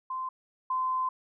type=tone pair in turn; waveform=sine; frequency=1037 / 1031 Hz; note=C6 / C6; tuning=-16 / -26 cents; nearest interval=unison; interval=10 cents; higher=first; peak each=-31 / -26 dBFS; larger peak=second; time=0.1-0.29 / 0.7-1.09 s; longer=second; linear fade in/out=5 ms; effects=none